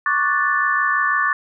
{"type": "chord", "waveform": "sine", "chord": "D major seventh", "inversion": "third", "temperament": "equal", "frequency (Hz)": [1108.7, 1174.7, 1480, 1760], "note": ["C#6", "D6", "F#6", "A6"], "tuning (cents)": [0, 0, 0, 0], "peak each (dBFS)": [-22, -22, -24, -19], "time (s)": [0.06, 1.33], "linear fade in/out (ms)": 2, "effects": []}